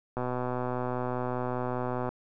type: click train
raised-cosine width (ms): 1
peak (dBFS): -18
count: 241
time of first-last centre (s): 0.17-2.09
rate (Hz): 125
effects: none